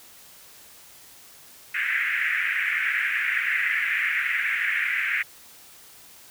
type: band-pass noise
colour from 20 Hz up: white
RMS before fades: -25 dBFS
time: 1.74-5.23 s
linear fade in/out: 10 ms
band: 1600 to 2300 Hz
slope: 48 dB/octave
effects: white hiss -49 dBFS RMS until 6.3 s